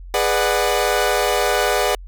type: chord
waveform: sawtooth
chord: G# half-diminished seventh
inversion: none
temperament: equal with one note detuned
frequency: 415.3 / 493.9 / 596.6 / 740 Hz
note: G#4 / B4 / D5 / F#5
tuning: 0 / 0 / +27 / 0 cents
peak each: -18 dBFS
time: 0.14-1.95 s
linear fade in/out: 2 ms
effects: added 44 Hz sine -33 dBFS peak until 2.07 s